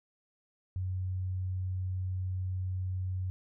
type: tone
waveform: sine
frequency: 92.7 Hz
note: F#2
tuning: 4 cents sharp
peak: -31 dBFS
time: 0.76-3.3 s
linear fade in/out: 0 ms
effects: none